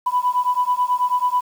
sine beating tone pair, 987.8 / 997 Hz, B5 / B5, 0 / +16 cents, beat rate 9.2 Hz, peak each -19 dBFS, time 0.06-1.41 s, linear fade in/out 10 ms, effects tanh soft clip ceiling -9 dBFS + 7-bit

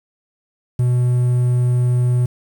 triangle tone, 123.47 Hz, B2, in tune, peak -11 dBFS, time 0.79-2.26 s, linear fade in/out 5 ms, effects 7-bit

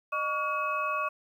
sine tone cluster, 613 / 1132 / 1423 / 2561 Hz, D#5 / C#6 / F6 / D#7, -26 / +36 / +32 / +49 cents, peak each -36 / -29 / -37 / -35 dBFS, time 0.12-1.09 s, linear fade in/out 10 ms, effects 10-bit

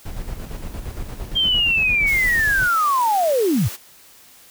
brown noise with tremolo, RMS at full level -28 dBFS, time 0.05-2.68 s, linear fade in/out 10 ms, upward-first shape square, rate 8.7 Hz, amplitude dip 50%
sine linear sweep, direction down, 3203 to 77.78 Hz, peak -15 dBFS, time 1.35-3.69 s, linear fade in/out 20 ms
white high-pass noise, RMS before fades -33 dBFS, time 2.06-3.77 s, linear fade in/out 20 ms, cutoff 210 Hz, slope 96 dB/octave
effects white hiss -48 dBFS RMS until 4.5 s

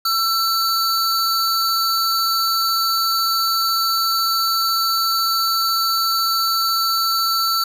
square tone pair together, 1343 / 4512 Hz, E6 / C#8, +32 / +30 cents, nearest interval octave + major sixth, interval 2098 cents, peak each -20 dBFS, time 0.05-7.64 s, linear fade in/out 5 ms, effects none

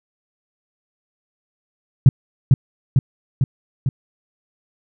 sine tone with echo, 130.81 Hz, C3, in tune, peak -3 dBFS, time 2.06-2.09 s, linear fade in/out 2 ms, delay 450 ms, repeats 4, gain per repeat -3 dB, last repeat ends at 3.89 s, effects none

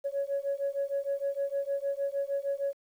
sine beating tone pair, 554.4 / 560.9 Hz, C#5 / C#5, 0 / +20 cents, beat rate 6.5 Hz, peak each -31 dBFS, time 0.04-2.74 s, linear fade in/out 20 ms, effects tanh soft clip ceiling -23 dBFS + 10-bit

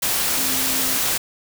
sine tone in noise, 262.2 Hz, C4, 4 cents sharp, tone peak -32 dBFS, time 0.37-0.99 s, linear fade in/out 10 ms, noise white, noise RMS -21 dBFS, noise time 0.02-1.18 s, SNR -14 dB, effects none

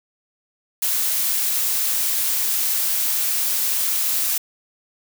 blue noise, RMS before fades -21 dBFS, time 0.82-4.38 s, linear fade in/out 5 ms, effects none

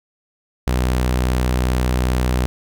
sawtooth tone, 62.5 Hz, B1, 21 cents sharp, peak -12 dBFS, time 0.67-2.46 s, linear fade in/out 0 ms, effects none

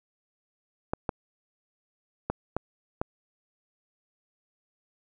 clicks, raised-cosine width 1 ms, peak -13 dBFS, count 5, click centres 0.935 / 1.092 / 2.3 / 2.566 / 3.015 s, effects none

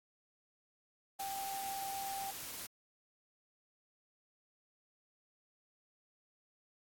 sine tone in noise, 784 Hz, G5, in tune, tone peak -39 dBFS, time 1.19-2.31 s, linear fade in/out 10 ms, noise white, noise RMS -45 dBFS, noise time 1.19-2.67 s, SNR +3 dB, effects AAC 64 kbps

